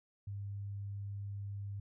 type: tone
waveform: sine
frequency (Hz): 100.4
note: G2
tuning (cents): +42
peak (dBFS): -39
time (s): 0.27-1.8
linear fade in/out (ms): 5
effects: none